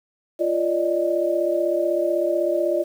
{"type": "tone cluster", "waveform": "sine", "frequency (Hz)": [347.1, 579, 615], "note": ["F4", "D5", "D#5"], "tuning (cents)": [-11, -25, -20], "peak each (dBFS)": -23, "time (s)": [0.39, 2.84], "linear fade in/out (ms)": 20, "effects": ["8-bit"]}